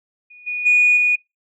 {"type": "tone with level steps", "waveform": "sine", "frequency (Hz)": 2460, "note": "D#7", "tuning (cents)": -20, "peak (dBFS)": [-40, -21, -9, -12], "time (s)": [0.3, 1.16], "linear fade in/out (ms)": 10, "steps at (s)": [0.46, 0.65, 0.96], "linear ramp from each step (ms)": 20, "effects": ["noise-tail reverb RT60 0.2 s tail -24 dB re dry", "tanh soft clip ceiling -6 dBFS"]}